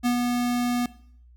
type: tone with ADSR envelope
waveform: square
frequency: 243.5 Hz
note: B3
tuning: 24 cents flat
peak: -20 dBFS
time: 0.03-0.86 s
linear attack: 31 ms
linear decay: 97 ms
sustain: -3 dB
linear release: 3 ms
effects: noise-tail reverb RT60 0.6 s tail -18 dB re dry + added 60 Hz sine -49 dBFS peak until 1.36 s